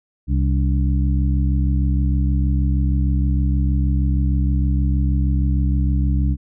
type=harmonic tone with a mistuned harmonic; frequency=66.4 Hz; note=C2; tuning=26 cents sharp; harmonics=1 / 2 / 3 / 4; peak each=-16 / -22 / -26 / -28 dBFS; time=0.27-6.37 s; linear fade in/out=50 ms; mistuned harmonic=4; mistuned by=+150 cents; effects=none